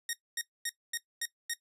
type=tone bursts; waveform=10% pulse; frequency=1865 Hz; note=A#6; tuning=in tune; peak=-23 dBFS; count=6; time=0.09-1.536 s; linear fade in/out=2 ms; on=41 ms; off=240 ms; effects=noise-tail reverb RT60 0.1 s tail -17 dB re dry + resampled to 32000 Hz